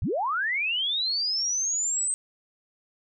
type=linear sweep; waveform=sine; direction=up; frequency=54.4 to 8300 Hz; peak=-24 dBFS; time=0.02-2.14 s; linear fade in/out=0 ms; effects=none